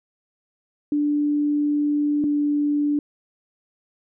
sine tone pair in turn, 293.7 / 292.5 Hz, D4 / D4, 0 / -7 cents, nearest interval unison, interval 7 cents, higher first, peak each -18 dBFS, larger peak neither, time 0.92-2.24 / 2.24-2.99 s, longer first, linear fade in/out 2 ms, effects none

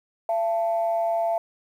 sine tone pair together, 677 / 881.7 Hz, E5 / A5, +46 / +3 cents, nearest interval perfect fourth, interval 457 cents, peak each -21 / -29 dBFS, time 0.29-1.38 s, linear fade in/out 2 ms, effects tanh soft clip ceiling -14 dBFS + 9-bit

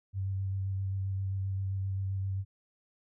sine tone with vibrato, 96.5 Hz, G2, 27 cents flat, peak -30 dBFS, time 0.13-2.45 s, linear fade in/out 50 ms, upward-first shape square, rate 7.6 Hz, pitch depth 13 cents each way, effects none

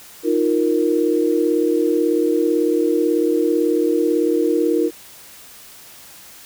sine chord, Eb suspended second, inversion none, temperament equal, 311.1 / 349.2 / 466.2 Hz, Eb4 / F4 / Bb4, 0 / 0 / 0 cents, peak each -19 dBFS, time 0.23-4.91 s, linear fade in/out 50 ms, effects white hiss -42 dBFS RMS until 6.45 s

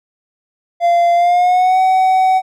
triangle tone with pitch glide, 690 to 752.5 Hz, F5 to F#5, -21 to +29 cents, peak -7 dBFS, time 0.8-2.42 s, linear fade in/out 50 ms, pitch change +150 cents, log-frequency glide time 1.14-1.8 s, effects none

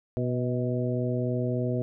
harmonic tone with a mistuned harmonic, 123.47 Hz, B2, in tune, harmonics 1 / 2 / 3 / 4 / 5, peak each -28 / -31 / -33 / -34 / -35 dBFS, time 0.17-1.82 s, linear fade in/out 0 ms, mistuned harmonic 5, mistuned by +36 cents, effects none

